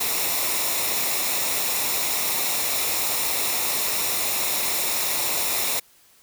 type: noise with comb filter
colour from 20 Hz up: white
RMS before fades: -24 dBFS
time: 0-5.8 s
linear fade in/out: 10 ms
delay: 0.64 ms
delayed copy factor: -0.55
effects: white hiss -56 dBFS RMS until 6.22 s